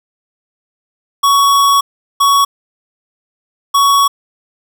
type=tone bursts at uneven times; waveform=square; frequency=1119 Hz; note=C#6; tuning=16 cents sharp; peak=-8 dBFS; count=3; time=1.23-1.81 / 2.2-2.45 / 3.74-4.08 s; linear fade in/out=10 ms; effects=none